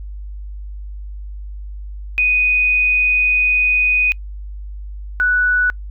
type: tone pair in turn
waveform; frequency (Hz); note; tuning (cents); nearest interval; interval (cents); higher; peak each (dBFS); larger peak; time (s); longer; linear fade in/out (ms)
sine; 2489 / 1480; D#7 / F#6; 0 / 0; major sixth; 900; first; -12; neither; 2.18-4.12 / 5.2-5.7; first; 0
effects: noise-tail reverb RT60 0.1 s tail -26 dB re dry + added 50 Hz sine -27 dBFS peak until 5.9 s